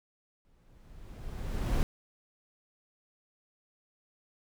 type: noise with exponential growth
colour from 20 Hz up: brown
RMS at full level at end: -25 dBFS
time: 0.45-1.83 s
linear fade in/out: 0 ms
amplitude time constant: 300 ms
effects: none